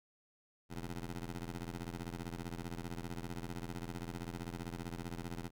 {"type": "ring-modulated tone", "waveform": "15% pulse", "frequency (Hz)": 85, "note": "F2", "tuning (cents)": -46, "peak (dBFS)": -32, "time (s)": [0.69, 5.51], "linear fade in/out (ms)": 50, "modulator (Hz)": 50.2, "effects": []}